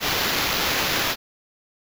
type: noise with sample-and-hold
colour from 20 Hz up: blue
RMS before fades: -23 dBFS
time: 0-1.16 s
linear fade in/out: 50 ms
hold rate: 8820 Hz
effects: none